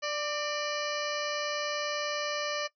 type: harmonic tone with a mistuned harmonic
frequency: 590 Hz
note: D5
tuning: 8 cents sharp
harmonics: 1 / 2 / 3 / 4 / 5 / 7 / 8 / 9 / 10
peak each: -34 / -37 / -39 / -40 / -41 / -42 / -43 / -44 / -44 dBFS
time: 0.02-2.68 s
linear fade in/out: 20 ms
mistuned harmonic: 3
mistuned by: +39 cents
effects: noise-tail reverb RT60 0.1 s tail -18 dB re dry